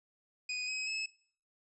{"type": "tone with pitch steps", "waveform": "25% pulse", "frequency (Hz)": [2489, 2540, 2592], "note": ["D#7", "D#7", "E7"], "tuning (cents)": [0, 35, -30], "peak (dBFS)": -31, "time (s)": [0.49, 1.06], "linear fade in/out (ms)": 5, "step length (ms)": 190, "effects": ["noise-tail reverb RT60 0.5 s tail -19 dB re dry", "resampled to 22050 Hz"]}